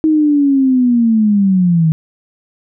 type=linear sweep; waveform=sine; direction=down; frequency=316.9 to 155.56 Hz; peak=-8 dBFS; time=0.04-1.92 s; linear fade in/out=0 ms; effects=none